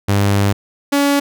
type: tone pair in turn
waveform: sawtooth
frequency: 100.4 / 283.1 Hz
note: G2 / C#4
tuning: +42 / +37 cents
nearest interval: octave + tritone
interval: 1795 cents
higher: second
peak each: -8 dBFS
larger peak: neither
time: 0.08-0.53 / 0.92-1.2 s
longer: first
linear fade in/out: 10 ms
effects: none